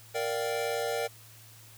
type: chord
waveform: square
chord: G minor seventh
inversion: first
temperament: equal with one note detuned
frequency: 466.2 / 587.3 / 698.5 / 776.3 Hz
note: Bb4 / D5 / F5 / G5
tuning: 0 / 0 / 0 / -17 cents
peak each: -33 / -35 / -39 / -38 dBFS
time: 0.14-1.08 s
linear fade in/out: 20 ms
effects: added 111 Hz sine -54 dBFS peak until 1.77 s + white hiss -54 dBFS RMS until 1.77 s